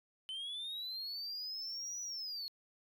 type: linear two-way sweep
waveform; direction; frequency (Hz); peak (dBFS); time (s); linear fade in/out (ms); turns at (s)
sine; up then down; 3033 to 5920 to 4279; -37; 0.29-2.48; 0; 2.01
effects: tanh soft clip ceiling -39 dBFS